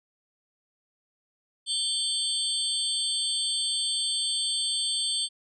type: tone cluster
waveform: sine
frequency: 3163 / 3502 / 4486 / 8430 Hz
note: G7 / A7 / C#8 / C9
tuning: +15 / -9 / +20 / +12 cents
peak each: -31 dBFS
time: 1.66-5.29 s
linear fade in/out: 50 ms
effects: none